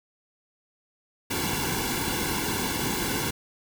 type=noise with comb filter; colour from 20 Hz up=pink; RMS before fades=-28 dBFS; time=1.3-3.31 s; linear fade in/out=10 ms; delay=1.6 ms; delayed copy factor=-0.8; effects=none